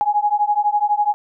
sine beating tone pair, 826 / 838 Hz, G#5 / G#5, -10 / +15 cents, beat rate 12 Hz, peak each -18 dBFS, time 0.01-1.14 s, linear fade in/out 0 ms, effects none

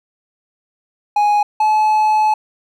triangle tone pair in turn, 830.6 / 858.9 Hz, G#5 / A5, 0 / -42 cents, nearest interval minor second, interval 58 cents, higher second, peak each -9 dBFS, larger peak neither, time 1.16-1.43 / 1.6-2.34 s, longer second, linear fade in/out 5 ms, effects none

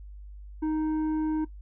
sine tone with tanh clipping, 311.1 Hz, D#4, in tune, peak -26 dBFS, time 0.62-1.45 s, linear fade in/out 10 ms, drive 7 dB, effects noise-tail reverb RT60 0.1 s tail -18 dB re dry + added 50 Hz sine -41 dBFS peak until 1.61 s

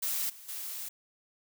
blue noise with level steps, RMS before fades -32 / -50 / -39 dBFS, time 0.02-0.89 s, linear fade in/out 10 ms, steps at 0.29 / 0.48 s, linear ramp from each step 10 ms, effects none

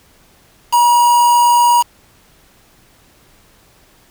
triangle tone with quantisation, 958 Hz, A#5, 47 cents sharp, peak -6 dBFS, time 0.72-1.83 s, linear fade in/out 20 ms, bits 3, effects pink hiss -50 dBFS RMS until 4.1 s

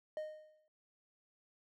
triangle tone with exponential decay, 617 Hz, D#5, 15 cents flat, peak -34 dBFS, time 0.17-0.68 s, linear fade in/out 1 ms, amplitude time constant 110 ms, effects none

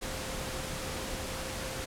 sine tone in noise, 523.3 Hz, C5, in tune, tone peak -44 dBFS, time 0.01-1.86 s, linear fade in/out 20 ms, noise pink, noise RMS -37 dBFS, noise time 0.01-1.86 s, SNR -10 dB, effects low-pass 11000 Hz 12 dB/octave

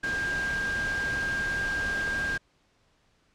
sine tone in noise, 1603 Hz, G6, 38 cents sharp, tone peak -27 dBFS, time 0.03-2.38 s, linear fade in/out 10 ms, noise pink, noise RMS -36 dBFS, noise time 0.03-2.38 s, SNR +6 dB, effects pink hiss -67 dBFS RMS until 3.34 s + low-pass 6000 Hz 12 dB/octave

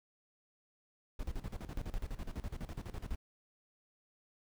brown noise with tremolo, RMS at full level -39 dBFS, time 1.19-3.16 s, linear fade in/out 5 ms, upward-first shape square, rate 12 Hz, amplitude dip 80%, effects none

